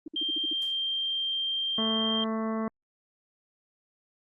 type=tone bursts; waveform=sine; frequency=311.1 Hz; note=D#4; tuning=in tune; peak=-34 dBFS; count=7; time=0.06-0.532 s; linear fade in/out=5 ms; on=22 ms; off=53 ms
type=tone; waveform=sine; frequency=3171 Hz; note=G7; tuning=19 cents sharp; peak=-27 dBFS; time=0.16-2.24 s; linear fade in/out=2 ms
type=noise with exponential decay; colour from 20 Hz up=white; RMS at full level=-47 dBFS; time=0.62-0.85 s; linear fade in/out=1 ms; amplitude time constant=48 ms
type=harmonic tone; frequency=221.5 Hz; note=A3; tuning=12 cents sharp; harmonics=1 / 2 / 3 / 4 / 5 / 6 / 7 / 8 / 9; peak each=-29 / -36 / -37 / -45 / -37 / -47 / -52 / -52 / -50 dBFS; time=1.78-2.68 s; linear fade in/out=2 ms
effects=Opus 32 kbps